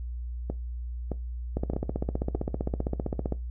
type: two click trains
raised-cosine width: 2 ms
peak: -15 / -17 dBFS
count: 28 / 4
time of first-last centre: 1.57-3.323 / 0.5-2.352 s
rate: 15.4 / 1.62 Hz
effects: noise-tail reverb RT60 0.2 s tail -18 dB re dry + added 60 Hz sine -32 dBFS peak until 3.5 s